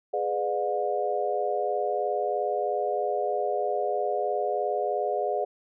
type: chord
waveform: sine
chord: G# diminished seventh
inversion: none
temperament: just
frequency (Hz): 415.3 / 498.4 / 598 / 717.6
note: G#4 / B4 / D5 / F5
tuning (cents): 0 / +16 / +31 / +47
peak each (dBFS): -30 / -32 / -30 / -29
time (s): 0.13-5.45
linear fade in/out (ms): 10
effects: none